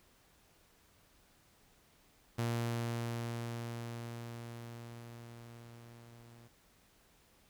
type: tone with level ramp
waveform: sawtooth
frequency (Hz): 117.4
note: A#2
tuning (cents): +13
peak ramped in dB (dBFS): -28 to -52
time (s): 2.38-6.48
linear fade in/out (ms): 10
effects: pink hiss -67 dBFS RMS until 7.49 s